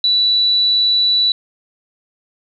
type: tone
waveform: sine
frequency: 3951 Hz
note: B7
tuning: in tune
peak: -11 dBFS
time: 0.04-1.32 s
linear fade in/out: 2 ms
effects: none